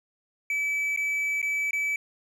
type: tone with dropouts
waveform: triangle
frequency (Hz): 2300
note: D7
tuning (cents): -37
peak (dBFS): -23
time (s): 0.5-1.96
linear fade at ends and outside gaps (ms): 2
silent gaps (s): 0.963-0.973 / 1.417-1.427 / 1.709-1.731
effects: none